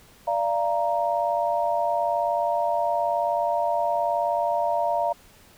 sine tone cluster, 588 / 687 / 935 Hz, D5 / F5 / A#5, +2 / -29 / +5 cents, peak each -27 / -24 / -26 dBFS, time 0.27-5.13 s, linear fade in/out 10 ms, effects pink hiss -53 dBFS RMS until 5.57 s

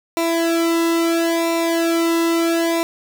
sawtooth tone with flanger, 333.4 Hz, E4, 20 cents sharp, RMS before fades -18 dBFS, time 0.17-2.83 s, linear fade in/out 0 ms, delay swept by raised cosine 0.63 to 1.3 ms, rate 0.74 Hz, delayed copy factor -0.95, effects none

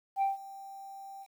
sine tone with ADSR envelope, 784 Hz, G5, in tune, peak -22 dBFS, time 0.16-1.27 s, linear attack 59 ms, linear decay 150 ms, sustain -21 dB, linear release 50 ms, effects tanh soft clip ceiling -24 dBFS + 10-bit

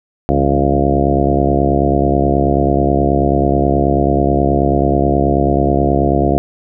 harmonic tone with a mistuned harmonic, 69.3 Hz, C#2, in tune, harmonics 1 / 2 / 3 / 4 / 5 / 6 / 7 / 8 / 9 / 10, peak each -18 / -19 / -21 / -18 / -18 / -21 / -24 / -23 / -24 / -18 dBFS, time 0.29-6.38 s, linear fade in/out 0 ms, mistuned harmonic 2, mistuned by +65 cents, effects none

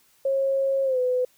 sine tone with pitch glide, 542 to 502.8 Hz, C#5 to B4, -39 to +31 cents, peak -20 dBFS, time 0.25-1.25 s, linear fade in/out 5 ms, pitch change -130 cents, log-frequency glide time 0.84-0.99 s, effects white hiss -61 dBFS RMS until 1.37 s

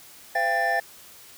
triangle tone cluster, 511 / 683 / 792 / 1776 Hz, C5 / F5 / G5 / A6, -41 / -39 / +18 / +16 cents, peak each -31 / -24 / -25 / -23 dBFS, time 0.35-0.8 s, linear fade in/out 5 ms, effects white hiss -48 dBFS RMS until 1.37 s

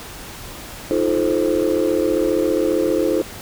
sine chord, F dominant seventh, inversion third, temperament just, 314.3 / 349.2 / 436.5 / 523.8 Hz, Eb4 / F4 / A4 / C5, +18 / 0 / -14 / +2 cents, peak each -20 dBFS, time 0.91-3.22 s, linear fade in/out 0 ms, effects tanh soft clip ceiling -9 dBFS + pink hiss -35 dBFS RMS until 3.41 s

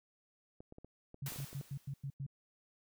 clicks, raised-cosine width 2 ms, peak -38 dBFS, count 10, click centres 0.605 / 0.724 / 0.784 / 0.846 / 1.144 / 1.321 / 1.361 / 1.402 / 1.53 / 1.612 s
sine tone bursts, 138.2 Hz, C#3, 5 cents flat, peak -38 dBFS, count 7, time 1.22-2.265 s, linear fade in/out 5 ms, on 67 ms, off 96 ms
white noise with exponential decay, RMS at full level -43 dBFS, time 1.26-2.14 s, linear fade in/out 2 ms, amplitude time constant 190 ms
effects none

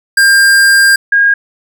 square / sine tone pair in turn, 1600 / 1628.9 Hz, G6 / G#6, +35 / -34 cents, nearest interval unison, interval 31 cents, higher second, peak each -5 dBFS, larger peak neither, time 0.17-0.96 / 1.12-1.34 s, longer first, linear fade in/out 5 ms, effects none

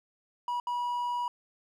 triangle tone bursts at uneven times, 970 Hz, B5, 31 cents flat, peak -27 dBFS, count 2, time 0.48-0.6 / 0.67-1.28 s, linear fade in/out 2 ms, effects none

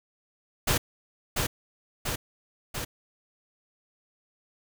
pink noise with echo, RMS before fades -24 dBFS, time 0.67-0.78 s, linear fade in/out 10 ms, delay 690 ms, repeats 3, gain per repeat -3 dB, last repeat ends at 2.85 s, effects none

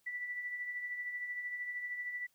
sine tone with tremolo, 1967 Hz, B6, 7 cents flat, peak -35 dBFS, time 0.06-2.27 s, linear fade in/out 10 ms, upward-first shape triangle, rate 13 Hz, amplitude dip 55%, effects white hiss -74 dBFS RMS until 2.34 s

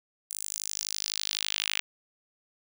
sawtooth tone with high-pass filter sweep, 51.91 Hz, G#1, in tune, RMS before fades -33 dBFS, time 0.3-1.8 s, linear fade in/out 0 ms, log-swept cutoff 8700 to 2600 Hz, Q 2.2, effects none

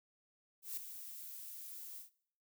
violet noise with ADSR envelope, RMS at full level -40 dBFS, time 0.62-2.1 s, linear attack 150 ms, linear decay 8 ms, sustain -9 dB, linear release 120 ms, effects noise-tail reverb RT60 0.6 s tail -20 dB re dry

